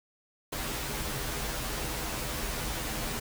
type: noise with comb filter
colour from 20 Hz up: pink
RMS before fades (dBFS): -34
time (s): 0.52-3.2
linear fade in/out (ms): 10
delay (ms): 11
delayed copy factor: -1
effects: none